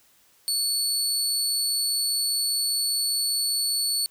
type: tone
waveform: 25% pulse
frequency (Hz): 4435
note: C#8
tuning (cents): 0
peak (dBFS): -18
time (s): 0.48-4.06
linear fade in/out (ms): 0
effects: white hiss -60 dBFS RMS until 4.1 s